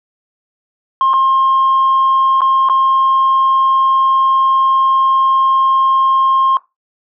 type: tone with dropouts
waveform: sine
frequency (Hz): 1065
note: C6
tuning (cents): +30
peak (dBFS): -7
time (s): 1.01-6.57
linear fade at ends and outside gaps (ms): 1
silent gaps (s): 1.134-1.138 / 2.407-2.417 / 2.688-2.697
effects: noise-tail reverb RT60 0.2 s tail -19 dB re dry + tanh soft clip ceiling -6 dBFS